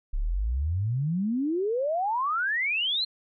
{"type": "exponential sweep", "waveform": "sine", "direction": "up", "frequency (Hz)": [31.79, 4234], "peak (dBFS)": -24, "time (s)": [0.13, 3.05], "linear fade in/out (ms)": 10, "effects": []}